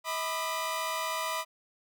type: tone cluster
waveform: sawtooth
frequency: 642 / 991 / 1204 Hz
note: E5 / B5 / D6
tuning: -46 / +6 / +43 cents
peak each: -33 / -30 / -32 dBFS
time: 0.04-1.45 s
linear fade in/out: 50 ms
effects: none